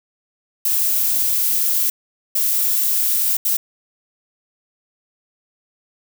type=noise bursts at uneven times; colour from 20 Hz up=violet; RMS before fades=-18 dBFS; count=3; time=0.65-1.9 / 2.35-3.37 / 3.45-3.57 s; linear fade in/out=5 ms; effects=none